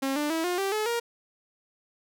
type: tone with pitch steps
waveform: sawtooth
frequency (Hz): 270 / 296.1 / 324.8 / 356.3 / 390.8 / 428.6 / 470.1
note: C#4 / D4 / E4 / F4 / G4 / A4 / A#4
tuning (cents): -45 / +14 / -26 / +35 / -5 / -45 / +15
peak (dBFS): -22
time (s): 0.02-1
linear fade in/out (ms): 10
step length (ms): 140
effects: none